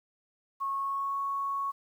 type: tone with pitch glide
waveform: sine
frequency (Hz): 1096 to 1107.5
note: C#6 to C#6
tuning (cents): -20 to -2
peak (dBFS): -29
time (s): 0.6-1.72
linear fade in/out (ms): 20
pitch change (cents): +18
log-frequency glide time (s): 0.72-1.18
effects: 10-bit